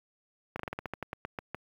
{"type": "slowing click train", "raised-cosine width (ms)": 0.5, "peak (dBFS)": -20, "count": 13, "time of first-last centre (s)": [0.56, 1.546], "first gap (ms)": 34, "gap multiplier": 1.15, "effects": ["high-pass 60 Hz 12 dB/octave", "9-bit"]}